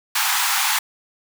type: high-pass noise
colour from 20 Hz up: pink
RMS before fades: -20 dBFS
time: 0.15-0.79 s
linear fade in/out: 5 ms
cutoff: 770 Hz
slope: 96 dB/octave
effects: none